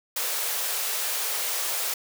white high-pass noise, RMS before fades -28 dBFS, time 0.16-1.94 s, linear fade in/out 5 ms, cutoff 400 Hz, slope 48 dB/octave, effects none

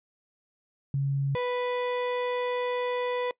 sine / 35% pulse tone pair in turn, 138.59 / 493.9 Hz, C#3 / B4, 0 / 0 cents, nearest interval octave + minor seventh, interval 2200 cents, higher second, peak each -24 / -25 dBFS, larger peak first, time 0.94-1.35 / 1.35-3.31 s, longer second, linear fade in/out 2 ms, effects noise-tail reverb RT60 0.1 s tail -22 dB re dry + resampled to 8000 Hz

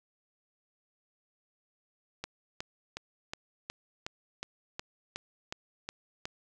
click train, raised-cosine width 0.2 ms, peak -19 dBFS, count 12, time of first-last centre 2.24-6.255 s, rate 2.74 Hz, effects none

